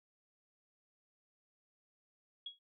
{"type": "tone with exponential decay", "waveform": "sine", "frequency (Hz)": 3322, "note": "G#7", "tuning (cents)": 0, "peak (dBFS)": -38, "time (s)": [2.46, 2.59], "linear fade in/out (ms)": 5, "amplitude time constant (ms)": 28, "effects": ["noise-tail reverb RT60 0.1 s tail -20 dB re dry"]}